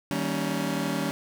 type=chord; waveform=sawtooth; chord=Eb dominant seventh; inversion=none; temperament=just; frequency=155.56 / 194.45 / 233.3 / 280 Hz; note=Eb3 / G3 / Bb3 / Db4; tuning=0 / -14 / +2 / +18 cents; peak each=-29 / -27 / -30 / -26 dBFS; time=0.11-1.11 s; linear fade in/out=0 ms; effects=none